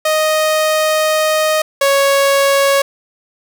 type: tone pair in turn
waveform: sawtooth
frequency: 622.3 / 554.4 Hz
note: D#5 / C#5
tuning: 0 / 0 cents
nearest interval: major second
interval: 200 cents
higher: first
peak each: -8 / -6 dBFS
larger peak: second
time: 0.05-1.62 / 1.81-2.82 s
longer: first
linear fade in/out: 5 ms
effects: none